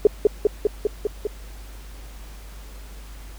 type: tone with echo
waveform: sine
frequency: 419 Hz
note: G#4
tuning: 15 cents sharp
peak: -8 dBFS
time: 0.05-0.07 s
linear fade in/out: 2 ms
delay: 200 ms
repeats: 6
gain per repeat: -2 dB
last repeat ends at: 1.27 s
effects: added 50 Hz sine -37 dBFS peak until 3.38 s + pink hiss -47 dBFS RMS until 3.38 s